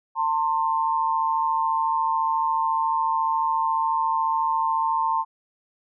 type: tone pair together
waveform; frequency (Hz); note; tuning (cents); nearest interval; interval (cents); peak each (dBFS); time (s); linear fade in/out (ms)
sine; 901 / 1055.1; A5 / C6; +41 / +14; minor third; 273; -22 / -24; 0.15-5.25; 50
effects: none